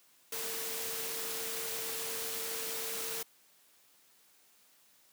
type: tone in noise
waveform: sine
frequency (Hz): 452.1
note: A4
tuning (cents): +47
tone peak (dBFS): -45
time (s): 0.32-3.23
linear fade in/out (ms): 5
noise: white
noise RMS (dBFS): -38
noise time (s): 0.32-3.23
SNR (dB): -10
effects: white hiss -65 dBFS RMS until 5.12 s + high-pass 150 Hz 12 dB/octave